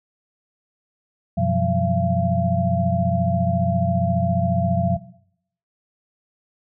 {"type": "tone cluster", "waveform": "sine", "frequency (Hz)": [94, 125.4, 173, 187.6, 680], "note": ["F#2", "B2", "F3", "F#3", "F5"], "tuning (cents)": [28, 27, -16, 24, -46], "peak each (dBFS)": -24, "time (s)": [1.37, 4.97], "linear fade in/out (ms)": 10, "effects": ["noise-tail reverb RT60 0.7 s tail -17 dB re dry"]}